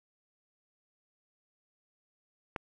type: click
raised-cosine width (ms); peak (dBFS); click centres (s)
0.5; -19; 2.562
effects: none